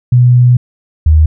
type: tone pair in turn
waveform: sine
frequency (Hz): 123.47 / 77.78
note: B2 / D#2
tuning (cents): 0 / 0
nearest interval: minor sixth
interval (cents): 800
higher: first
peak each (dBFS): -3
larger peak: neither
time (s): 0.12-0.57 / 1.06-1.26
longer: first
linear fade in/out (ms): 5
effects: none